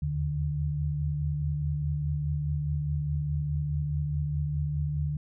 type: tone cluster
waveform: sine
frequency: 77.4 / 82.2 / 147.5 Hz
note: D#2 / E2 / D3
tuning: -9 / -4 / +8 cents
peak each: -32 / -37 / -28 dBFS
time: 0.02-5.17 s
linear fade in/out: 5 ms
effects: none